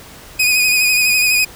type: tone with vibrato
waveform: sawtooth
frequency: 2489 Hz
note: D#7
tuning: in tune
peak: -8 dBFS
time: 0.39-1.45 s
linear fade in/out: 10 ms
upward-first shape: sine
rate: 12 Hz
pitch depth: 33 cents each way
effects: pink hiss -38 dBFS RMS until 1.55 s